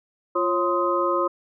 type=tone cluster; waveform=sine; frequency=348.4 / 546 / 1040 / 1255 Hz; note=F4 / C#5 / C6 / D#6; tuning=-4 / -26 / -11 / +15 cents; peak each=-25 dBFS; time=0.35-1.28 s; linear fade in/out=10 ms; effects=none